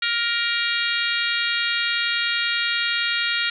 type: harmonic tone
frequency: 469.5 Hz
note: A#4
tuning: 12 cents sharp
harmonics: 3 / 4 / 5 / 6 / 7 / 8 / 9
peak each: -26 / -27 / -28 / -29 / -29 / -30 / -31 dBFS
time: 0.02-3.5 s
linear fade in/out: 5 ms
effects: none